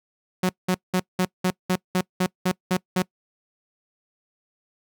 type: tone bursts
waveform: sawtooth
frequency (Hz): 183.6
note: F#3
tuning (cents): -13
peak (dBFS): -15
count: 11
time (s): 0.43-3.023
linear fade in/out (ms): 5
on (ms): 63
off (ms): 190
effects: noise-tail reverb RT60 0.1 s tail -24 dB re dry